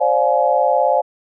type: chord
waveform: sine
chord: D half-diminished seventh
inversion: third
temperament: just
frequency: 528.6 / 587.3 / 704.8 / 845.8 Hz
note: C5 / D5 / F5 / Ab5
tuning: +18 / 0 / +16 / +31 cents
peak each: -18 dBFS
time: 0-1.02 s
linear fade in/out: 20 ms
effects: none